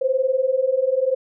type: tone pair together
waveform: sine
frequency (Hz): 509.5 / 530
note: C5 / C5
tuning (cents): -46 / +22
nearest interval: minor second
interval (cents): 68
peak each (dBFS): -21 / -19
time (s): 0.01-1.15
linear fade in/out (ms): 10
effects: none